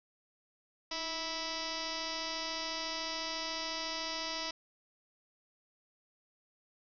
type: tone with frequency modulation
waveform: sine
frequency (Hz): 2962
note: F#7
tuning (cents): +1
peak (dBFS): -35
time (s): 0.91-4.51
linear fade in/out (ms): 5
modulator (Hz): 331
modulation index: 7.8
effects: none